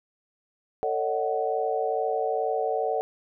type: chord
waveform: sine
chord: D# half-diminished seventh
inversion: second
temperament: just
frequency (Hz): 448 / 560 / 622.3 / 746.7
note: A4 / C#5 / D#5 / F#5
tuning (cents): +31 / +18 / 0 / +16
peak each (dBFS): -28 / -31 / -32 / -28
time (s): 0.83-3.01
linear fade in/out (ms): 0
effects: none